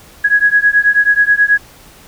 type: beating tone pair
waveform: sine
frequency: 1661.2 / 1670.5 Hz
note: G#6 / G#6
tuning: 0 / +10 cents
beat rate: 9.3 Hz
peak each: -11 dBFS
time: 0.24-1.58 s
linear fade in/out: 10 ms
effects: pink hiss -41 dBFS RMS until 2.07 s